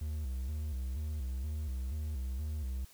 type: tone with vibrato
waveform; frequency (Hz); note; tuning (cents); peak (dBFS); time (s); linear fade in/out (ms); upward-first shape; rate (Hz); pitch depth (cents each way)
triangle; 70; C#2; +18; -32; 0.01-2.85; 5; square; 2.1; 150
effects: white hiss -60 dBFS RMS until 2.93 s